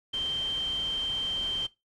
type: tone in noise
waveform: sine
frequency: 3136 Hz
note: G7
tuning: in tune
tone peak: -28 dBFS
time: 0.13-1.67 s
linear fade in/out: 10 ms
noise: pink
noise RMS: -43 dBFS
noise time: 0.13-1.67 s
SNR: +12 dB
effects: noise-tail reverb RT60 0.2 s tail -18 dB re dry + low-pass 7000 Hz 12 dB/octave